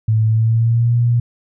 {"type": "tone with pitch glide", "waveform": "sine", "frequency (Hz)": [110, 119.26], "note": ["A2", "A#2"], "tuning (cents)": [0, 40], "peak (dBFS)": -11, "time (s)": [0.08, 1.2], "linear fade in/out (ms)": 5, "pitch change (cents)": 140, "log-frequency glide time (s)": [0.27, 0.95], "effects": []}